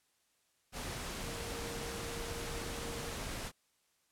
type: tone in noise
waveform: sine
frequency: 466.2 Hz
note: A#4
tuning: in tune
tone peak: -46 dBFS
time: 1.2-3.16 s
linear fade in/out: 50 ms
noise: pink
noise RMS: -41 dBFS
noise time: 0.72-3.52 s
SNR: -8 dB
effects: white hiss -75 dBFS RMS until 4.11 s + low-pass 11000 Hz 12 dB/octave